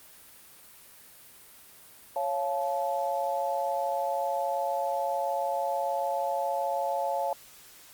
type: chord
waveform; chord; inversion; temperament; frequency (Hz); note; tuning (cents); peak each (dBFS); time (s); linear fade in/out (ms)
sine; Db augmented; none; just; 554.4 / 693 / 866.2; Db5 / F5 / A5; 0 / -14 / -27; -31; 2.16-7.33; 2
effects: white hiss -52 dBFS RMS until 7.93 s + Opus 32 kbps